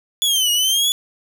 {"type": "linear two-way sweep", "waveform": "sawtooth", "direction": "down then up", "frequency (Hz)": [3439, 2867, 3439], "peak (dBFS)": -12, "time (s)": [0.22, 0.92], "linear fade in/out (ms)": 0, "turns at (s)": 0.51, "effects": []}